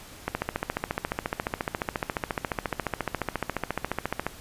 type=click train; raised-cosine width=0.5 ms; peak=-11 dBFS; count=58; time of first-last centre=0.28-4.266 s; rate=14.3 Hz; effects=pink hiss -46 dBFS RMS until 4.4 s + resampled to 32000 Hz